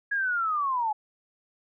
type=linear sweep; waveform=sine; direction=down; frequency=1671 to 830.6 Hz; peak=-24 dBFS; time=0.11-0.93 s; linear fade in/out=10 ms; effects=none